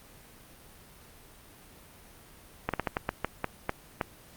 slowing click train, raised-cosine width 0.5 ms, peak -12 dBFS, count 10, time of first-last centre 2.69-4.012 s, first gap 47 ms, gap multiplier 1.27, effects pink hiss -53 dBFS RMS until 4.36 s + Opus 32 kbps

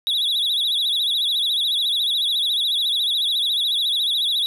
triangle tone with vibrato, 3617 Hz, A7, 47 cents sharp, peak -17 dBFS, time 0.07-4.46 s, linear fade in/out 0 ms, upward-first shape sine, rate 14 Hz, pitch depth 150 cents each way, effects none

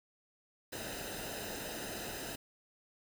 pink noise with comb filter, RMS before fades -42 dBFS, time 0.72-2.36 s, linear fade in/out 10 ms, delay 0.89 ms, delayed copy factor -0.7, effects none

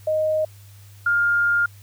sine tone pair in turn, 622.3 / 1408.4 Hz, D#5 / F6, 0 / +14 cents, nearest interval octave + major second, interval 1414 cents, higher second, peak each -18 / -16 dBFS, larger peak second, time 0.07-0.45 / 1.06-1.66 s, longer second, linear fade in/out 5 ms, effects added 100 Hz sine -43 dBFS peak until 1.82 s + white hiss -53 dBFS RMS until 1.82 s

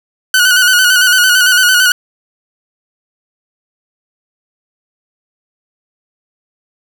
sawtooth tone with vibrato, 1480 Hz, F#6, in tune, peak -3 dBFS, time 0.34-1.92 s, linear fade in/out 2 ms, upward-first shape square, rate 8.9 Hz, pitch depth 43 cents each way, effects none

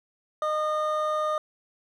triangle tone pair together, 614 / 1222.3 Hz, D#5 / D#6, -23 / -31 cents, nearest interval octave, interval 1192 cents, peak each -25 dBFS, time 0.42-1.38 s, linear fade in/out 2 ms, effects none

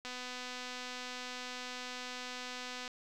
click train, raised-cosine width 0.2 ms, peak -26 dBFS, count 708, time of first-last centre 0.05-2.878 s, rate 250 Hz, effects none

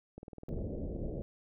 click train, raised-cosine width 2 ms, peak -32 dBFS, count 9, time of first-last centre 0.18-0.586 s, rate 19.7 Hz
pink low-pass noise, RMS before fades -38 dBFS, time 0.49-1.22 s, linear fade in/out 0 ms, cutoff 590 Hz, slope 48 dB/octave
effects none

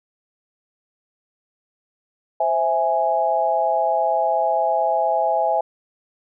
sine chord, C augmented, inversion none, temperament equal, 523.3 / 659.3 / 830.6 Hz, C5 / E5 / G#5, 0 / 0 / 0 cents, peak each -25 / -20 / -20 dBFS, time 2.4-5.61 s, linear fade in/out 5 ms, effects none

